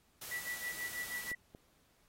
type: noise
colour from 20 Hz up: white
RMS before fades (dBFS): -46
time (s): 0.21-1.32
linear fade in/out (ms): 10
type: tone with tremolo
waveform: sine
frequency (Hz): 1955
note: B6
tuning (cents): -18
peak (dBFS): -36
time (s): 0.31-1.35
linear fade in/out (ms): 5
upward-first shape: sine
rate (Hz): 6.2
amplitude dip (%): 85
type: clicks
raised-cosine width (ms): 2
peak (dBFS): -37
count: 2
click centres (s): 1.316 / 1.549
effects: pink hiss -71 dBFS RMS until 2.08 s + AAC 48 kbps